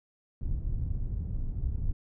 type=low-pass noise; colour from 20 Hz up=pink; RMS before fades=-31 dBFS; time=0.41-1.93 s; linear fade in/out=5 ms; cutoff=100 Hz; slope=12 dB/octave; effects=none